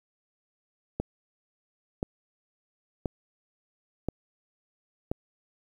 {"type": "click train", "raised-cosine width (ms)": 2, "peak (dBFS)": -15, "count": 5, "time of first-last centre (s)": [1, 5.115], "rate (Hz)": 0.972, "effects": ["9-bit"]}